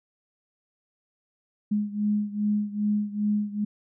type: beating tone pair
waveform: sine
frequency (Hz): 207.7 / 210.2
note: G#3 / G#3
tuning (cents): 0 / +21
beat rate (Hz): 2.5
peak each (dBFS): -25 / -28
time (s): 1.71-3.65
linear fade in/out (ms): 10
effects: none